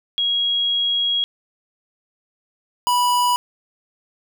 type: tone pair in turn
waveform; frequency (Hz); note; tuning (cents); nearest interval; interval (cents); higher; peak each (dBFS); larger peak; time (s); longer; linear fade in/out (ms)
sine / square; 3300 / 981.1; G#7 / B5; -12 / -12; octave + major sixth; 2100; first; -17 / -16; second; 0.18-1.24 / 2.87-3.36; first; 0
effects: none